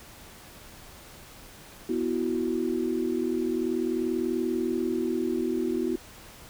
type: chord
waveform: sine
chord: B suspended fourth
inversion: none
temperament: equal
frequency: 246.9 / 329.6 / 370 Hz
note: B3 / E4 / F#4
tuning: 0 / 0 / 0 cents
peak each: -30 / -29 / -29 dBFS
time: 1.89-5.96 s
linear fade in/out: 5 ms
effects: pink hiss -48 dBFS RMS until 6.49 s